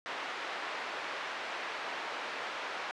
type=band-pass noise; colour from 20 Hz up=white; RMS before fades=-39 dBFS; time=0.06-2.91 s; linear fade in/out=0 ms; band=490 to 2000 Hz; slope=12 dB/octave; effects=low-pass 6000 Hz 12 dB/octave